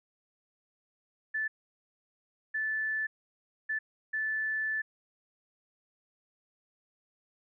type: tone bursts at uneven times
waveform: sine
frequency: 1749 Hz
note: A6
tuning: 11 cents flat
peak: -29 dBFS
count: 4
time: 1.34-1.48 / 2.54-3.07 / 3.69-3.79 / 4.13-4.82 s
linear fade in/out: 10 ms
effects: none